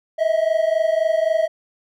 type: tone pair together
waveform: triangle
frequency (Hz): 632 / 655.8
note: D#5 / E5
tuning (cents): +27 / -9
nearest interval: minor second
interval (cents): 64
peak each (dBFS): -17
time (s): 0.18-1.48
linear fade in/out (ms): 20
effects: none